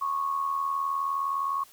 sine tone with amplitude modulation, 1102 Hz, C#6, 11 cents flat, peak -23 dBFS, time 0.01-1.64 s, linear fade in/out 10 ms, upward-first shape sine, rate 79.7 Hz, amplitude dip 60%, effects white hiss -55 dBFS RMS until 1.72 s

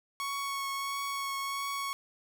sawtooth tone with vibrato, 1108 Hz, C#6, 1 cent flat, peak -29 dBFS, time 0.2-1.93 s, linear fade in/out 0 ms, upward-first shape triangle, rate 1.5 Hz, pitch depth 15 cents each way, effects none

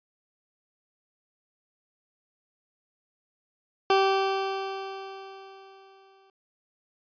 20% pulse tone with exponential decay, 387.5 Hz, G4, 20 cents flat, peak -13 dBFS, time 3.9-6.3 s, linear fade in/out 2 ms, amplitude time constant 520 ms, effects resampled to 11025 Hz

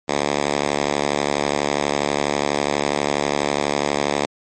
5% pulse tone with high-pass filter, 72.2 Hz, D2, 29 cents flat, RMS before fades -21 dBFS, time 0.08-4.26 s, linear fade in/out 10 ms, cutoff 220 Hz, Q 0.62, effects MP3 32 kbps

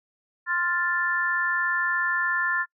sine chord, F major, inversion second, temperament equal, 1046.5 / 1396.9 / 1760 Hz, C6 / F6 / A6, 0 / 0 / 0 cents, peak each -30 / -28 / -24 dBFS, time 0.46-2.66 s, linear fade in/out 50 ms, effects noise-tail reverb RT60 0.1 s tail -26 dB re dry

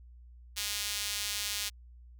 sawtooth tone with high-pass filter, 206.1 Hz, G#3, 13 cents flat, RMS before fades -35 dBFS, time 0.56-1.7 s, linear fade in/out 20 ms, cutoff 3600 Hz, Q 0.95, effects added 60 Hz sine -50 dBFS peak until 2.19 s

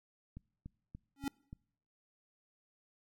click train, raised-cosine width 5 ms, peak -34 dBFS, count 5, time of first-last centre 0.37-1.529 s, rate 3.45 Hz
square tone with exponential growth, 277.8 Hz, C#4, 4 cents sharp, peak -31 dBFS, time 1.16-1.28 s, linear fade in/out 2 ms, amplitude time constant 24 ms
effects noise-tail reverb RT60 0.7 s tail -26 dB re dry

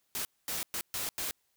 white noise bursts at uneven times, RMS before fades -35 dBFS, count 5, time 0.15-0.25 / 0.48-0.63 / 0.74-0.81 / 0.94-1.09 / 1.18-1.31 s, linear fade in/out 0 ms, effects white hiss -75 dBFS RMS until 1.56 s

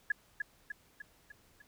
sine tone with echo, 1688 Hz, G#6, 28 cents sharp, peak -26 dBFS, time 0.1-0.12 s, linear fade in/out 5 ms, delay 300 ms, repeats 5, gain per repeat -5 dB, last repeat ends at 1.62 s, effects pink hiss -66 dBFS RMS until 1.67 s

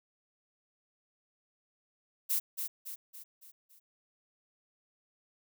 violet noise with echo, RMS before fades -30 dBFS, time 2.29-2.4 s, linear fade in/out 20 ms, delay 280 ms, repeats 5, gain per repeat -6 dB, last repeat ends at 3.8 s, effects none

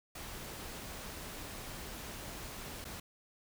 pink noise with dropouts, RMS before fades -45 dBFS, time 0.15-3 s, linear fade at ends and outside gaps 5 ms, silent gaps 2.844-2.851 s, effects none

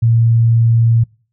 sine tone, 115.4 Hz, A#2, 17 cents flat, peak -8 dBFS, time 0.02-1.04 s, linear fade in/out 10 ms, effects noise-tail reverb RT60 0.4 s tail -25 dB re dry

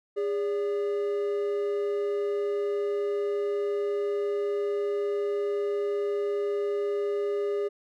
triangle tone pair together, 407.3 / 576 Hz, G#4 / D5, -34 / -34 cents, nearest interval tritone, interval 600 cents, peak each -24 / -34 dBFS, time 0.16-7.69 s, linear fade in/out 20 ms, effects none

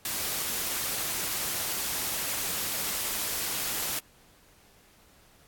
white noise, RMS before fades -31 dBFS, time 0.05-3.99 s, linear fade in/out 2 ms, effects pink hiss -59 dBFS RMS until 5.47 s + AAC 64 kbps

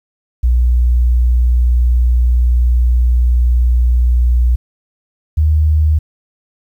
sine tone pair in turn, 60.6 / 76.77 Hz, B1 / D#2, -32 / -23 cents, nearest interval major third, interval 409 cents, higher second, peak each -8 dBFS, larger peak neither, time 0.43-4.56 / 5.37-5.99 s, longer first, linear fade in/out 10 ms, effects 8-bit

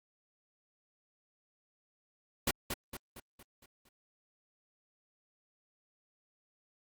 pink noise with echo, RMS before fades -30 dBFS, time 2.47-2.51 s, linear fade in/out 5 ms, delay 230 ms, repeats 6, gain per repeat -6 dB, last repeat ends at 3.89 s, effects Opus 48 kbps

